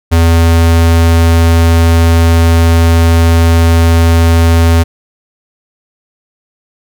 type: tone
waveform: square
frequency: 83.2 Hz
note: E2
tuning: 17 cents sharp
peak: -5 dBFS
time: 0.11-4.84 s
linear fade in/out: 20 ms
effects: none